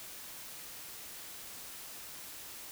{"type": "silence", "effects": ["white hiss -47 dBFS RMS until 2.71 s"]}